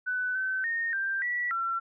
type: tone with pitch steps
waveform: sine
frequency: 1498 / 1531 / 1844 / 1578 / 1946 / 1355 Hz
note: F#6 / G6 / A#6 / G6 / B6 / E6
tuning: +21 / -41 / -19 / +11 / -26 / +47 cents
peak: -27 dBFS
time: 0.06-1.8 s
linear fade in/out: 20 ms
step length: 290 ms
effects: none